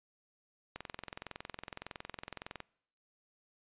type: click train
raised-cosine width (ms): 0.3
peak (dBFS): -25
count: 41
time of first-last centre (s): 0.76-2.603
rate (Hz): 21.7
effects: noise-tail reverb RT60 0.7 s tail -25 dB re dry + resampled to 8000 Hz